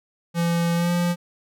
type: tone with pitch glide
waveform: square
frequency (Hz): 170 to 174.38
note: F3 to F3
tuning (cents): -46 to -2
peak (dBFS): -20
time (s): 0.34-1.16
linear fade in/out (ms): 50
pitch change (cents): +44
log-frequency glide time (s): 0.75-0.91
effects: none